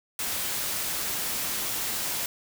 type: noise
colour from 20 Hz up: white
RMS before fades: -30 dBFS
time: 0.19-2.26 s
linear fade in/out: 2 ms
effects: none